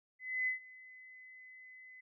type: tone with ADSR envelope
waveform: sine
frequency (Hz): 2024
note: B6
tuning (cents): +42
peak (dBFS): -30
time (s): 0.19-2.01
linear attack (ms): 280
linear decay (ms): 120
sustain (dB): -22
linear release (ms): 9
effects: none